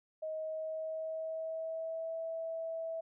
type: tone with pitch glide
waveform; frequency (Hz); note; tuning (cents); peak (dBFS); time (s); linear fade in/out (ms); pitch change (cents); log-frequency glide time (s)
sine; 629 to 653.8; D#5 to E5; +19 to -14; -36; 0.22-3.01; 10; +67; 0.32-2.16
effects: none